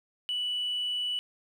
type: tone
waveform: sine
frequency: 2960 Hz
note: F#7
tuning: in tune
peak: -27 dBFS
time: 0.29-1.19 s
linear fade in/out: 0 ms
effects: tanh soft clip ceiling -25 dBFS + 10-bit